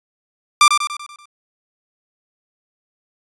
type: tone with echo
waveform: sawtooth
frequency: 1184 Hz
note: D6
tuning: 14 cents sharp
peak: -3 dBFS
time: 0.61-0.68 s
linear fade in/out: 2 ms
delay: 96 ms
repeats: 6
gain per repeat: -6 dB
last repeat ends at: 1.256 s
effects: resampled to 24000 Hz